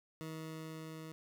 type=tone with level ramp; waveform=20% pulse; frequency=159.1 Hz; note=D#3; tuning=39 cents sharp; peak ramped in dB=-37 to -41 dBFS; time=0.21-1.12 s; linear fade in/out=0 ms; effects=none